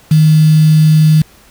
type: tone with quantisation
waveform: sine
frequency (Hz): 155.56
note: D#3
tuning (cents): 0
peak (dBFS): -4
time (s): 0.11-1.22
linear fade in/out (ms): 5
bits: 4
effects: pink hiss -44 dBFS RMS until 1.5 s